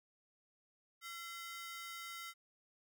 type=ring-modulated tone; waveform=sawtooth; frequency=1705 Hz; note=G#6; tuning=45 cents sharp; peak=-39 dBFS; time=1.01-2.34 s; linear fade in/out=50 ms; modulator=353 Hz; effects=none